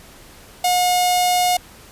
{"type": "tone with notch filter", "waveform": "sawtooth", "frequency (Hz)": 720, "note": "F#5", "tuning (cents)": -47, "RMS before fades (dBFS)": -17, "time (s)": [0.64, 1.57], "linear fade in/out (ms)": 5, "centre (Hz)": 1500, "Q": 1, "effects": ["pink hiss -44 dBFS RMS until 1.91 s", "resampled to 32000 Hz"]}